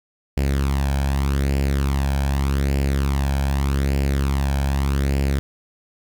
sawtooth tone with flanger, 68.9 Hz, C#2, 10 cents flat, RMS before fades -20 dBFS, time 0.37-5.39 s, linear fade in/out 0 ms, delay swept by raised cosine 0.4 to 1.27 ms, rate 0.83 Hz, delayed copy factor +0.6, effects none

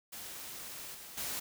white noise with level steps, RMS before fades -45 / -49 / -38 dBFS, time 0.12-1.4 s, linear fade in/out 10 ms, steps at 0.94 / 1.17 s, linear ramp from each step 10 ms, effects none

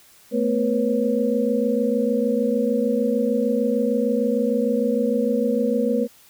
sine tone cluster, 221.4 / 248 / 483.4 / 543 Hz, A3 / B3 / B4 / C#5, +11 / +7 / -37 / -36 cents, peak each -23 / -24 / -22 / -27 dBFS, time 0.31-6.08 s, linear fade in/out 50 ms, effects white hiss -52 dBFS RMS until 6.29 s

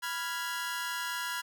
sawtooth chord, F diminished, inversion second, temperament equal, 987.8 / 1396.9 / 1661.2 Hz, Cb6 / F6 / Ab6, 0 / 0 / 0 cents, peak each -34 dBFS, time 0.02-1.42 s, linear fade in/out 20 ms, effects none

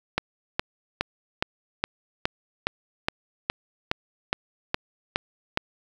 click train, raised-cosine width 0.3 ms, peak -6 dBFS, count 14, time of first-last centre 0.18-5.574 s, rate 2.41 Hz, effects 7-bit

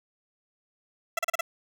15% pulse tone bursts, 666 Hz, E5, 18 cents sharp, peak -18 dBFS, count 5, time 1.17-1.41 s, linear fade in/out 5 ms, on 20 ms, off 35 ms, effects none

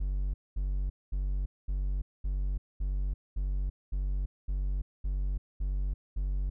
triangle tone bursts, 47.66 Hz, G1, 48 cents flat, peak -26 dBFS, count 12, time 0-6.5 s, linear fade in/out 10 ms, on 340 ms, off 220 ms, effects none

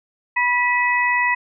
sine tone cluster, 980 / 1959 / 2540 Hz, B5 / B6 / D#7, -14 / -15 / +35 cents, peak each -20 / -18 / -25 dBFS, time 0.36-1.35 s, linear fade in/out 10 ms, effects none

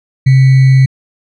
sine tone with sample-and-hold, 132.4 Hz, C3, 21 cents sharp, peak -3 dBFS, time 0.26-0.86 s, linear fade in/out 10 ms, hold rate 2100 Hz, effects low-pass 4000 Hz 12 dB/octave

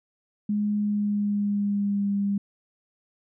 sine tone with pitch glide, 208 to 200.6 Hz, G#3 to G3, +3 to +40 cents, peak -22 dBFS, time 0.49-2.38 s, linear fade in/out 5 ms, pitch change -63 cents, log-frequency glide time 0.76-2.12 s, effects none

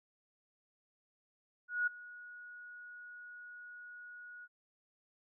sine tone with ADSR envelope, 1455 Hz, F#6, 29 cents flat, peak -28 dBFS, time 1.68-4.48 s, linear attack 190 ms, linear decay 10 ms, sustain -20 dB, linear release 43 ms, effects none

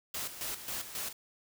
white noise with tremolo, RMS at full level -37 dBFS, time 0.14-1.13 s, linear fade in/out 5 ms, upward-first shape square, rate 3.7 Hz, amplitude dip 65%, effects none

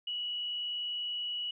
sine tone with frequency modulation, 2930 Hz, F#7, 18 cents flat, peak -33 dBFS, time 0.07-1.51 s, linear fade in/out 5 ms, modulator 60.5 Hz, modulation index 0.62, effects none

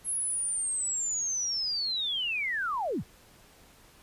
sine linear sweep, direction down, 10860 to 32.7 Hz, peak -28 dBFS, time 0.04-3.04 s, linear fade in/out 50 ms, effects pink hiss -57 dBFS RMS until 4.02 s + resampled to 32000 Hz

